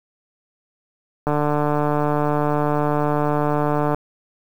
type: click train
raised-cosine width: 1 ms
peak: -7 dBFS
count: 397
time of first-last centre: 1.27-3.946 s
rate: 148 Hz
effects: 7-bit